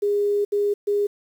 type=tone bursts at uneven times; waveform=sine; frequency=409.3 Hz; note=G#4; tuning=25 cents flat; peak=-18 dBFS; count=3; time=0.02-0.45 / 0.52-0.74 / 0.87-1.07 s; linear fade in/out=10 ms; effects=8-bit